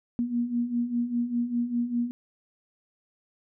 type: beating tone pair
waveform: sine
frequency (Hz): 235.7 / 240.7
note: A#3 / B3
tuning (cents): +19 / -44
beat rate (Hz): 5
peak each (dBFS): -31 / -26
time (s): 0.19-2.11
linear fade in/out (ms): 0
effects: none